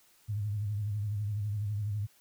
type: tone with vibrato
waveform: sine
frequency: 103.83 Hz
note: G#2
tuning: in tune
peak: -30 dBFS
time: 0.28-2.07 s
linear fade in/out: 20 ms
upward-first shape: sine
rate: 12 Hz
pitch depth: 71 cents each way
effects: white hiss -64 dBFS RMS until 2.2 s